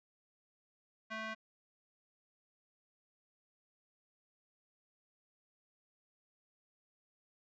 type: tone with band-pass filter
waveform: square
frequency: 220 Hz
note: A3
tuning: in tune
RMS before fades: -42 dBFS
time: 1.1-1.35 s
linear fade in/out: 20 ms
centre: 1700 Hz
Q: 1.4
effects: resampled to 16000 Hz